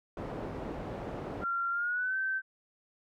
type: low-pass noise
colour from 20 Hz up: white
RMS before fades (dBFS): -39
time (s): 0.17-1.44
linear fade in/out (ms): 2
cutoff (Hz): 570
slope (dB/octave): 12
type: tone with pitch glide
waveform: sine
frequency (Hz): 1378 to 1546.8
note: F6 to G6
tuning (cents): -24 to -24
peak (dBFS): -29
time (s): 1.41-2.42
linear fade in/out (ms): 50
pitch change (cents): +200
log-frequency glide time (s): 1.71-2.17
effects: none